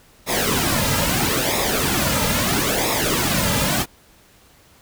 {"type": "noise with flanger", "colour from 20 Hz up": "pink", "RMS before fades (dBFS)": -20, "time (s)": [0.26, 3.86], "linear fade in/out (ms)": 50, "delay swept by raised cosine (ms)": [0.66, 2.76], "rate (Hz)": 0.76, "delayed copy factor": -0.7, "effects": ["pink hiss -52 dBFS RMS until 4.81 s"]}